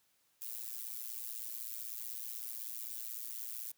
violet noise with amplitude modulation, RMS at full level -39 dBFS, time 0.41-3.72 s, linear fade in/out 10 ms, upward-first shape sine, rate 116 Hz, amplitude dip 100%, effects white hiss -74 dBFS RMS until 3.77 s + high-pass 60 Hz 12 dB/octave

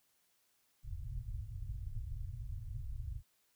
pink low-pass noise, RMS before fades -42 dBFS, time 0.83-3.23 s, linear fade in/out 50 ms, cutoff 130 Hz, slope 96 dB/octave, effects white hiss -75 dBFS RMS until 3.55 s

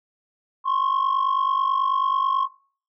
sine tone pair together, 1047.8 / 1097 Hz, C6 / C#6, +2 / -18 cents, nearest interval minor second, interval 80 cents, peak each -20 dBFS, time 0.64-2.48 s, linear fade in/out 50 ms, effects noise-tail reverb RT60 0.5 s tail -24 dB re dry + tanh soft clip ceiling -16 dBFS

